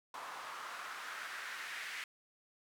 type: noise with band-pass filter sweep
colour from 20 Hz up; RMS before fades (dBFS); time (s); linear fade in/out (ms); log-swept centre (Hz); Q
white; -45; 0.14-2.04; 2; 1000 to 2000; 2.4
effects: none